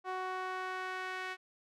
sawtooth tone with band-pass filter sweep, 372 Hz, F#4, 9 cents sharp, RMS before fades -39 dBFS, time 0.04-1.37 s, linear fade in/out 50 ms, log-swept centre 970 to 1900 Hz, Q 1.5, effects none

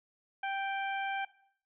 harmonic tone, 784 Hz, G5, in tune, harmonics 1 / 2 / 3 / 4, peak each -34 / -38 / -42 / -48 dBFS, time 0.43-1.25 s, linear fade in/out 5 ms, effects noise-tail reverb RT60 0.6 s tail -18 dB re dry

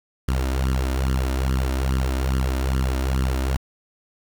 sawtooth tone with flanger, 65.41 Hz, C2, in tune, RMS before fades -22 dBFS, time 0.28-3.57 s, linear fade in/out 5 ms, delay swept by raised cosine 0.62 to 3.32 ms, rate 2.4 Hz, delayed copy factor +0.75, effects 7-bit

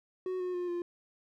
triangle tone with pitch steps, 370 / 362.8 / 355.7 / 348.8 Hz, F#4 / F#4 / F4 / F4, 0 / -34 / +32 / -2 cents, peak -30 dBFS, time 0.26-0.82 s, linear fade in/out 2 ms, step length 140 ms, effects none

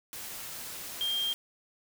sine tone in noise, 3199 Hz, G7, 34 cents sharp, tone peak -28 dBFS, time 1.01-1.33 s, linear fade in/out 0 ms, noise white, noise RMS -41 dBFS, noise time 0.13-1.34 s, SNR +10 dB, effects none

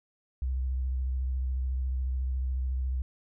sine tone with vibrato, 64.4 Hz, C2, 27 cents flat, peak -27 dBFS, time 0.42-3.02 s, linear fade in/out 0 ms, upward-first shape square, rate 14 Hz, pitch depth 31 cents each way, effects none

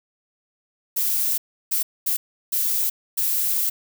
violet noise bursts at uneven times, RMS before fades -22 dBFS, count 5, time 0.96-1.38 / 1.71-1.83 / 2.06-2.17 / 2.52-2.9 / 3.17-3.7 s, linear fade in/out 10 ms, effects none

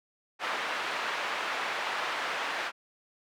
pink band-pass noise, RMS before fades -33 dBFS, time 0.39-2.72 s, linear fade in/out 50 ms, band 870 to 2500 Hz, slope 12 dB/octave, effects none

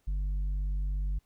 triangle tone with tanh clipping, 48.58 Hz, G1, 15 cents flat, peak -29 dBFS, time 0.07-1.19 s, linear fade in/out 10 ms, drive 9 dB, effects pink hiss -73 dBFS RMS until 1.25 s

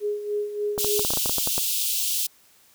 sine tone with tremolo, 415.3 Hz, G#4, in tune, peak -22 dBFS, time 0-1.05 s, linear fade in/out 50 ms, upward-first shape sine, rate 3.4 Hz, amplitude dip 65%
clicks, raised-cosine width 1 ms, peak -15 dBFS, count 12, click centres 0.779 / 0.846 / 0.994 / 1.049 / 1.105 / 1.136 / 1.173 / 1.259 / 1.295 / 1.383 / 1.474 / 1.58 s
white high-pass noise, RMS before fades -25 dBFS, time 0.78-2.27 s, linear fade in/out 10 ms, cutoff 2800 Hz, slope 48 dB/octave
effects white hiss -57 dBFS RMS until 2.74 s

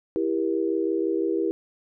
sine chord, E diminished, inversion none, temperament just, 329.6 / 395.6 / 474.7 Hz, E4 / G4 / Bb4, 0 / +16 / +31 cents, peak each -25 / -26 / -29 dBFS, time 0.16-1.51 s, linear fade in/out 0 ms, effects none

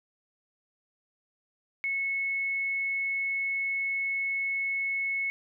sine tone, 2196 Hz, C#7, 17 cents flat, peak -27 dBFS, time 1.84-5.3 s, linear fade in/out 0 ms, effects none

